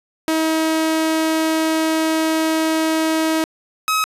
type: tone pair in turn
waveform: sawtooth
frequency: 319 / 1276 Hz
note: D#4 / D#6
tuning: +43 / +43 cents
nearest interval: 2 octaves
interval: 2400 cents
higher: second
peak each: -12 dBFS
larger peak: neither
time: 0.28-3.44 / 3.88-4.04 s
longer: first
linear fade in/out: 0 ms
effects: resampled to 32000 Hz